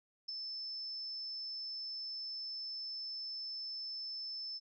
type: tone with ADSR envelope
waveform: sine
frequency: 5270 Hz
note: E8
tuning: 1 cent flat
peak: -35 dBFS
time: 0.28-4.6 s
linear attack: 12 ms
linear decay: 4 ms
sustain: -5 dB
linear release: 34 ms
effects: none